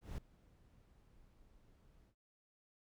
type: noise with ADSR envelope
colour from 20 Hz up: brown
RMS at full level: -43 dBFS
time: 0.01-2.15 s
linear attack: 170 ms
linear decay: 4 ms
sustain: -23 dB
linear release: 79 ms
effects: none